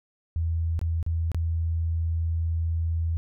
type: tone with dropouts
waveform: sine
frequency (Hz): 82.41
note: E2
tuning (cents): 0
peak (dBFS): -23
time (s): 0.36-3.17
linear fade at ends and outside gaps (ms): 0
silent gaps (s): 0.792-0.814 / 1.028-1.064 / 1.317-1.346
effects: none